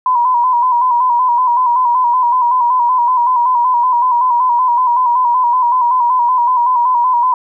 sine tone with vibrato, 983 Hz, B5, 8 cents flat, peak -9 dBFS, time 0.06-7.34 s, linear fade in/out 2 ms, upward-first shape square, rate 5.3 Hz, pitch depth 52 cents each way, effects none

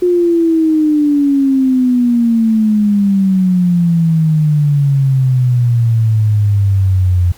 sine exponential sweep, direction down, 359.9 to 87.31 Hz, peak -8 dBFS, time 0.02-7.32 s, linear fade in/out 5 ms, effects pink hiss -42 dBFS RMS until 7.37 s

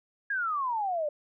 sine exponential sweep, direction down, 1671 to 576 Hz, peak -27 dBFS, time 0.3-1.09 s, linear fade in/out 5 ms, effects none

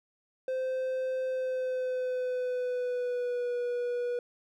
triangle tone with pitch glide, 518 to 486.1 Hz, C5 to B4, -17 to -28 cents, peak -27 dBFS, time 0.48-4.19 s, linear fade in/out 2 ms, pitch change -111 cents, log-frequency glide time 1.26-3.56 s, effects none

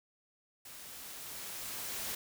white noise with level ramp, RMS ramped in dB -50 to -38 dBFS, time 0.65-2.15 s, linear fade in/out 5 ms, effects none

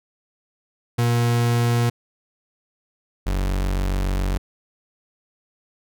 40% pulse tone pair in turn, 118.9 / 47.19 Hz, A#2 / F#1, +35 / +35 cents, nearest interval octave + major third, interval 1600 cents, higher first, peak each -16 / -19 dBFS, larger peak first, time 0.98-1.9 / 3.26-4.38 s, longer second, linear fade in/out 10 ms, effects none

